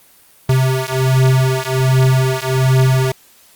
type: beating tone pair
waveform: square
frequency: 130 / 131.3 Hz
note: C3 / C3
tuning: -11 / +6 cents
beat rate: 1.3 Hz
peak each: -15 dBFS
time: 0.49-3.12 s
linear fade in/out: 5 ms
effects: white hiss -48 dBFS RMS until 3.55 s + Opus 32 kbps